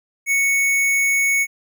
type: tone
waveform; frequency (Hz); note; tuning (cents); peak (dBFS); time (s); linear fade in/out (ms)
square; 2217; C#7; 0; -16; 0.26-1.47; 50
effects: none